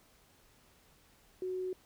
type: tone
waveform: sine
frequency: 370 Hz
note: F#4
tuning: in tune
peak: -34 dBFS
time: 1.42-1.73 s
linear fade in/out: 2 ms
effects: pink hiss -65 dBFS RMS until 1.85 s